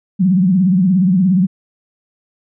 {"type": "tone with vibrato", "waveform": "sine", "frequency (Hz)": 185, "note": "F#3", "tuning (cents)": 0, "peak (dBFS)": -9, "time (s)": [0.19, 1.47], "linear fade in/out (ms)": 20, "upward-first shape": "triangle", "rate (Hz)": 17, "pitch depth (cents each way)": 160, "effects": []}